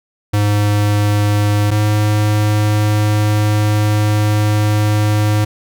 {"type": "tone pair in turn", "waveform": "square", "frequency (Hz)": [103.7, 105.51], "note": ["G#2", "G#2"], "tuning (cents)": [-2, 28], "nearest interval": "unison", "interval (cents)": 30, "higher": "second", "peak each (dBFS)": -12, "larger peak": "neither", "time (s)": [[0.33, 1.71], [1.71, 5.45]], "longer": "second", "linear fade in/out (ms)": 10, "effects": []}